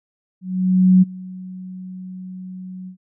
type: tone with ADSR envelope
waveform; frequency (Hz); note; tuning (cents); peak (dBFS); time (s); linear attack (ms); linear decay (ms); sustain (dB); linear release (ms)
sine; 185; F#3; 0; -7; 0.41-2.97; 610; 22; -23; 95
effects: none

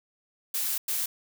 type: noise bursts at uneven times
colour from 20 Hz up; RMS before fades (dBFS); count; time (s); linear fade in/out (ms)
blue; -29; 2; 0.54-0.78 / 0.88-1.06; 5
effects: none

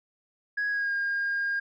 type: tone with pitch glide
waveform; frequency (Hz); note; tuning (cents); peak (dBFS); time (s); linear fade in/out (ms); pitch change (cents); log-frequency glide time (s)
sine; 1662 to 1616.6; G#6 to G#6; +1 to -47; -24; 0.57-1.6; 10; -48; 0.69-0.93
effects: tanh soft clip ceiling -23 dBFS

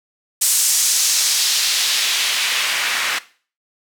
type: noise with band-pass filter sweep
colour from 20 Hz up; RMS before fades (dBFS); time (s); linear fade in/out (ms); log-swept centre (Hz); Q
white; -18; 0.41-3.19; 10; 8300 to 1800; 1.2
effects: noise-tail reverb RT60 0.4 s tail -17 dB re dry

